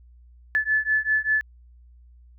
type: beating tone pair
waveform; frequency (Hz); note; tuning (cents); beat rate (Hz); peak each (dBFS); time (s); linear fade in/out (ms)
sine; 1731 / 1736.1; A6 / A6; -29 / -24; 5.1; -23; 0.55-1.41; 0
effects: added 60 Hz sine -48 dBFS peak until 2.38 s